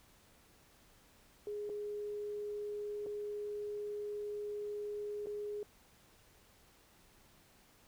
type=tone with dropouts; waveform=sine; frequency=415.3 Hz; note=G#4; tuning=in tune; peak=-38 dBFS; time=1.47-5.63 s; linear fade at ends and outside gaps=1 ms; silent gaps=1.693-1.698 / 3.062-3.066 / 5.26-5.269 s; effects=pink hiss -65 dBFS RMS until 7.87 s